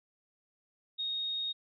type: tone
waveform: sine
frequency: 3729 Hz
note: A#7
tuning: in tune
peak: -32 dBFS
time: 0.98-1.53 s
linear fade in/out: 20 ms
effects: none